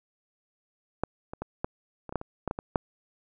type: clicks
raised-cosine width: 1 ms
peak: -12 / -23 / -19 / -14 / -25 / -23 / -13 / -24 / -15 / -16 / -19 / -9 dBFS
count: 12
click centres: 1.036 / 1.335 / 1.42 / 1.645 / 2.093 / 2.125 / 2.157 / 2.214 / 2.477 / 2.511 / 2.589 / 2.758 s
effects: none